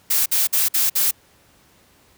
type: noise bursts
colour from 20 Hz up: blue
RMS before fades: -18 dBFS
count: 5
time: 0.1-1.112 s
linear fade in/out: 10 ms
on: 160 ms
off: 53 ms
effects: pink hiss -55 dBFS RMS until 2.17 s + high-pass 60 Hz 12 dB/octave